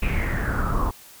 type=noise with low-pass filter sweep; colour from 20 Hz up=brown; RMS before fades=-23 dBFS; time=0.02-0.91 s; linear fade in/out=10 ms; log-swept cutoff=2600 to 1000 Hz; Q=8.6; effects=white hiss -47 dBFS RMS until 1.2 s